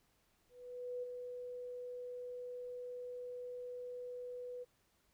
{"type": "tone with ADSR envelope", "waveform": "sine", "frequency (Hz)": 493.9, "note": "B4", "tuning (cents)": 0, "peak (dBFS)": -38, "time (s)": [0.49, 4.65], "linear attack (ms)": 540, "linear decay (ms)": 11, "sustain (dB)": -5, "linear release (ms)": 26, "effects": ["pink hiss -75 dBFS RMS until 5.13 s"]}